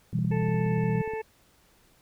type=click train; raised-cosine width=3 ms; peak=-29 dBFS; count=18; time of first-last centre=0.13-1.136 s; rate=16.9 Hz
type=chord; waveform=sine; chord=E minor; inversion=second; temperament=just; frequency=123.61 / 164.81 / 197.78 Hz; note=B2 / E3 / G3; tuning=+2 / 0 / +16 cents; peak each=-28 / -27 / -30 dBFS; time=0.13-1.02 s; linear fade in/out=10 ms
type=harmonic tone; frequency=440 Hz; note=A4; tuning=in tune; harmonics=1 / 2 / 4 / 5 / 6; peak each=-31 / -37 / -43 / -45 / -47 dBFS; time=0.31-1.22 s; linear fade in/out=10 ms
effects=pink hiss -62 dBFS RMS until 2.01 s